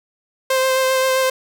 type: tone with vibrato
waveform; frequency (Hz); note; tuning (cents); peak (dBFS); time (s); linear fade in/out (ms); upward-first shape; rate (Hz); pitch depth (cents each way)
sawtooth; 523; C5; -1; -11; 0.5-1.3; 5; sine; 7.6; 14
effects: none